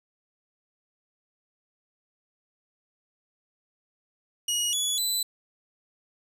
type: tone with pitch steps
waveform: 20% pulse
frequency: 2895 / 3403 / 4001 Hz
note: F#7 / G#7 / B7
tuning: -38 / +41 / +22 cents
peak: -19 dBFS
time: 4.48-5.23 s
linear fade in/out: 5 ms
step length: 250 ms
effects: none